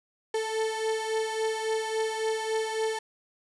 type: beating tone pair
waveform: 35% pulse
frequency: 440 / 443.6 Hz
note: A4 / A4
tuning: 0 / +14 cents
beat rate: 3.6 Hz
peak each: -27 / -31 dBFS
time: 0.34-2.99 s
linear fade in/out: 5 ms
effects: resampled to 24000 Hz + 9-bit